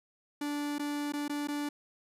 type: tone with dropouts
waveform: 45% pulse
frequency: 291.7 Hz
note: D4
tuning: 12 cents flat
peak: -32 dBFS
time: 0.41-1.69 s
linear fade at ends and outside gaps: 5 ms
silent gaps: 0.784-0.794 / 1.123-1.135 / 1.281-1.295 / 1.474-1.484 s
effects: resampled to 32000 Hz